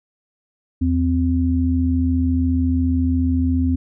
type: tone pair together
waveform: sine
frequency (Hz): 81.52 / 258.8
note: E2 / C4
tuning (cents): -19 / -19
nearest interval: octave + minor sixth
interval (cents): 2000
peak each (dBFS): -18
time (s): 0.81-3.76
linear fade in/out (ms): 10
effects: none